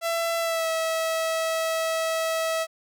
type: tone with pitch glide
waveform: sawtooth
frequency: 669 to 648.8 Hz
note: E5 to E5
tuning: +25 to -28 cents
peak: -20 dBFS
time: 0.01-2.67 s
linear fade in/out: 50 ms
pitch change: -53 cents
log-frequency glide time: 0.39-0.69 s
effects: none